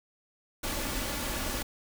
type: noise with comb filter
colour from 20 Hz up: pink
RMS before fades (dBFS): -33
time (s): 0.63-1.63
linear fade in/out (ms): 10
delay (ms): 3.5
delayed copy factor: +0.5
effects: none